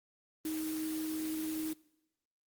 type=tone in noise; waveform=sine; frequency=314.5 Hz; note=D#4; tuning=19 cents sharp; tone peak=-34 dBFS; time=0.45-1.73 s; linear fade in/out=2 ms; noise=white; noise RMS=-44 dBFS; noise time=0.45-1.73 s; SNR=+7 dB; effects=noise-tail reverb RT60 0.9 s tail -23 dB re dry + Opus 24 kbps